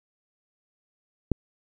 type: click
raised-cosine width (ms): 3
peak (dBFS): -9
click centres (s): 1.317
effects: none